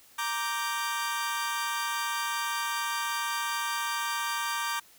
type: chord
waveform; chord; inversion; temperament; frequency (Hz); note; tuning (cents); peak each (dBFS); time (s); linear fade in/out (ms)
sawtooth; G minor; first; equal; 932.3 / 1174.7 / 1568; Bb5 / D6 / G6; 0 / 0 / 0; -30 / -29 / -31; 0.18-4.8; 10
effects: white hiss -57 dBFS RMS until 4.98 s